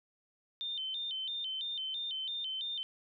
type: tone with vibrato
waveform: sine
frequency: 3335 Hz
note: G#7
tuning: 7 cents sharp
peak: -35 dBFS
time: 0.61-2.83 s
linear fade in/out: 0 ms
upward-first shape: square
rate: 3 Hz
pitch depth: 140 cents each way
effects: none